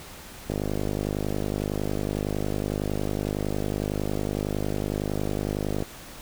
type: click train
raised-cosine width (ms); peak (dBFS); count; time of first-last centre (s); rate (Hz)
2; -14; 272; 0.5-5.824; 50.9
effects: pink hiss -43 dBFS RMS until 6.21 s